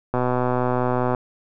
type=click train; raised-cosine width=1 ms; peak=-8 dBFS; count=127; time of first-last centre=0.14-1.148 s; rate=125 Hz; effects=none